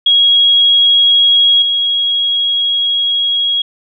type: tone with level steps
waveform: sine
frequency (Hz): 3304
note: G#7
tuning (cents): -10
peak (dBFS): -6 / -11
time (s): 0.06-3.62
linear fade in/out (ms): 5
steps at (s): 1.62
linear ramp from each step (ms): 2
effects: none